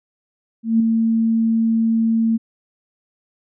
sine tone with ADSR envelope, 225.9 Hz, A3, 46 cents sharp, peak -10 dBFS, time 0.63-2.38 s, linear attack 170 ms, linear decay 4 ms, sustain -4 dB, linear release 24 ms, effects none

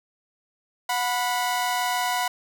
sawtooth tone pair together, 729.4 / 987.8 Hz, F#5 / B5, -25 / 0 cents, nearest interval perfect fourth, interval 525 cents, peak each -22 / -22 dBFS, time 0.89-2.28 s, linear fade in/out 5 ms, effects none

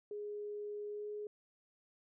sine tone with pitch glide, 415.3 to 418.4 Hz, G#4 to G#4, 0 to +13 cents, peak -40 dBFS, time 0.11-1.27 s, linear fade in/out 2 ms, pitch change +13 cents, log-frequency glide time 0.9-1.08 s, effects none

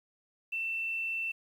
sine tone with quantisation, 2679 Hz, E7, 27 cents sharp, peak -31 dBFS, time 0.52-1.32 s, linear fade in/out 10 ms, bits 10, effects none

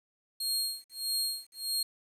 sawtooth tone with tremolo, 4246 Hz, C8, 25 cents sharp, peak -25 dBFS, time 0.4-1.83 s, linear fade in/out 5 ms, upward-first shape sine, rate 1.6 Hz, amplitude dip 100%, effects resampled to 32000 Hz + 10-bit

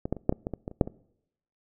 clicks, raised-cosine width 2 ms, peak -17 / -13 / -26 / -8 / -16 / -17 / -19 / -20 / -30 / -6 / -23 dBFS, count 11, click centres 0.055 / 0.126 / 0.167 / 0.294 / 0.325 / 0.469 / 0.537 / 0.679 / 0.714 / 0.812 / 0.875 s, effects noise-tail reverb RT60 0.8 s tail -25 dB re dry

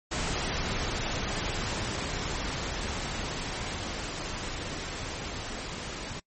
pink noise with level ramp, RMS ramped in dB -30 to -37 dBFS, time 0.11-6.2 s, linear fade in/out 10 ms, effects noise-tail reverb RT60 0.1 s tail -26 dB re dry + MP3 32 kbps

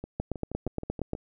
two click trains, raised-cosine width 2 ms, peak -16 / -23 dBFS, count 9 / 8, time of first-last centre 0.2-1.133 / 0.04-1.151 s, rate 8.57 / 6.3 Hz, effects none

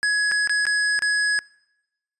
square tone with dropouts, 1678 Hz, G#6, 17 cents sharp, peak -19 dBFS, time 0.03-1.39 s, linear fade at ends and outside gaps 0 ms, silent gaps 0.314-0.319 / 0.474-0.495 / 0.654-0.667 / 0.991-1.022 s, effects noise-tail reverb RT60 0.9 s tail -24 dB re dry + resampled to 24000 Hz

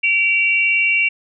sine tone pair together, 2312 / 2750 Hz, D7 / F7, -28 / -27 cents, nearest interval minor third, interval 301 cents, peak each -16 dBFS, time 0.03-1.09 s, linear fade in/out 10 ms, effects none

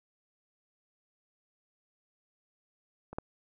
clicks, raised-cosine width 1 ms, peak -29 / -19 dBFS, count 2, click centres 3.13 / 3.185 s, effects none

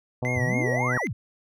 harmonic tone, 124.6 Hz, B2, 16 cents sharp, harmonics 1 / 2 / 3 / 4 / 5 / 6 / 7 / 8 / 9, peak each -27 / -32 / -37 / -33 / -34 / -39 / -40 / -48 / -50 dBFS, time 0.22-0.98 s, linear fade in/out 5 ms
triangle tone with vibrato, 2016 Hz, B6, 35 cents sharp, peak -26 dBFS, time 0.25-1.07 s, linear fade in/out 0 ms, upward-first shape sine, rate 3.8 Hz, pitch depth 110 cents each way
sine exponential two-way sweep, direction up then down, 86.5 to 1776 to 86.5 Hz, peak -27 dBFS, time 0.36-1.13 s, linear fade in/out 5 ms, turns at 0.96 s
effects none

